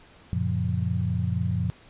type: chord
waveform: sine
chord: Gb major seventh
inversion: none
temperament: equal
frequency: 92.5 / 116.54 / 138.59 / 174.61 Hz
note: Gb2 / Bb2 / Db3 / F3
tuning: 0 / 0 / 0 / 0 cents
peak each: -27 / -28 / -33 / -29 dBFS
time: 0.33-1.7 s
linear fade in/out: 0 ms
effects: pink hiss -53 dBFS RMS until 1.89 s + resampled to 8000 Hz